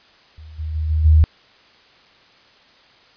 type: tone with level steps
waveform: sine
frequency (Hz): 78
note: D#2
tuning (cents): +5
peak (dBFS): -36 / -23 / -19 / -15 / -8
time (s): 0.38-1.24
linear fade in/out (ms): 0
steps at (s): 0.58 / 0.74 / 0.89 / 1.04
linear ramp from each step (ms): 20
effects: white hiss -51 dBFS RMS until 3.16 s + resampled to 11025 Hz